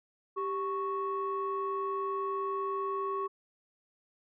sine tone pair together, 392 / 1107.5 Hz, G4 / C#6, 0 / -2 cents, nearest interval octave + tritone, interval 1798 cents, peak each -33 / -32 dBFS, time 0.36-3.28 s, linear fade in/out 20 ms, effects tanh soft clip ceiling -25 dBFS

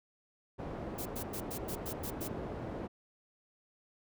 white low-pass noise, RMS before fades -41 dBFS, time 0.58-2.88 s, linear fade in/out 20 ms, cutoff 520 Hz, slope 12 dB/octave
blue noise bursts, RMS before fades -42 dBFS, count 8, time 0.98-2.281 s, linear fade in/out 10 ms, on 76 ms, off 99 ms
effects none

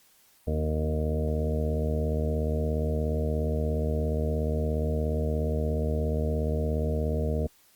harmonic tone with a mistuned harmonic, 77 Hz, D#2, 17 cents flat, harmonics 1 / 2 / 3 / 4 / 5 / 6 / 7 / 8 / 9, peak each -27 / -33 / -34 / -42 / -40 / -33 / -43 / -36 / -46 dBFS, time 0.47-7.47 s, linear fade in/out 5 ms, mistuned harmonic 3, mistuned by +26 cents, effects white hiss -61 dBFS RMS until 7.75 s + Opus 48 kbps

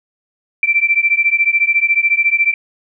sine beating tone pair, 2336 / 2350 Hz, D7 / D7, -10 / +1 cents, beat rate 14 Hz, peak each -14 dBFS, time 0.63-2.54 s, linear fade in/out 2 ms, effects none

